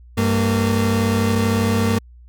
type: tone pair together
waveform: 30% pulse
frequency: 98 / 229.2 Hz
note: G2 / A#3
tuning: 0 / -29 cents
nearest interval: octave + minor third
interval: 1471 cents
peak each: -16 dBFS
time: 0.17-1.99 s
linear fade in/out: 10 ms
effects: added 60 Hz sine -41 dBFS peak until 2.28 s